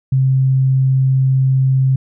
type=tone; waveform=sine; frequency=132.4 Hz; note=C3; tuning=21 cents sharp; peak=-10 dBFS; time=0.12-1.96 s; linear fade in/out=5 ms; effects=none